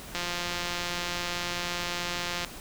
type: click train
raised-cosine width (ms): 0.2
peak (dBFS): -14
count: 403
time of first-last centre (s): 0.15-2.447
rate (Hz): 175
effects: pink hiss -43 dBFS RMS until 2.6 s